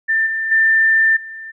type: tone with level steps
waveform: sine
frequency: 1787 Hz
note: A6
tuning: 26 cents sharp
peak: -13 / -18 / -10 / -29 dBFS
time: 0.08-1.52 s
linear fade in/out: 20 ms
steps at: 0.26 / 0.51 / 1.16 s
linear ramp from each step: 10 ms
effects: none